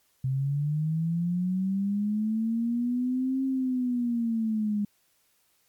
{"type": "linear two-way sweep", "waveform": "sine", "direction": "up then down", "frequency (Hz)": [129.4, 267.4, 204], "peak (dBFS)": -24, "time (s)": [0.24, 4.85], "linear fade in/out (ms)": 5, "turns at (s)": 3.44, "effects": ["white hiss -68 dBFS RMS until 5.68 s", "MP3 96 kbps"]}